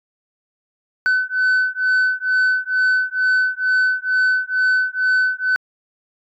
sine beating tone pair, 1510 / 1512.2 Hz, F#6 / F#6, +35 / +37 cents, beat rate 2.2 Hz, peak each -16 dBFS, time 1.06-5.56 s, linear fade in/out 0 ms, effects tanh soft clip ceiling -12 dBFS

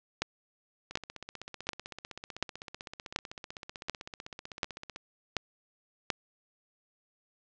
two click trains, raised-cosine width 0.2 ms, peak -24 / -11 dBFS, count 65 / 9, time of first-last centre 0.91-4.961 / 0.22-6.102 s, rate 15.8 / 1.36 Hz, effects low-pass 7000 Hz 12 dB/octave

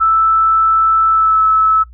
sine tone with pitch glide, 1318.5 to 1302.6 Hz, E6 to E6, 0 to -21 cents, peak -8 dBFS, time 0-1.84 s, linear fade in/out 20 ms, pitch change -21 cents, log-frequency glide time 1.09-1.42 s, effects noise-tail reverb RT60 0.1 s tail -18 dB re dry + added 60 Hz sine -35 dBFS peak until 1.93 s

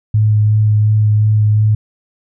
sine tone with vibrato, 106.7 Hz, G#2, 47 cents sharp, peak -8 dBFS, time 0.14-1.75 s, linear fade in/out 5 ms, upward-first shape sine, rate 2.8 Hz, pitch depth 13 cents each way, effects none

